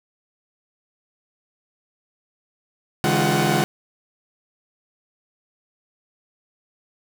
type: tone cluster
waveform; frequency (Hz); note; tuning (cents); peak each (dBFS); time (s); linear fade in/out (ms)
sawtooth; 141.6 / 161.2 / 205.3 / 352.5 / 750; C#3 / E3 / G#3 / F4 / F#5; +37 / -38 / -20 / +16 / +23; -20; 3.04-3.64; 0
effects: none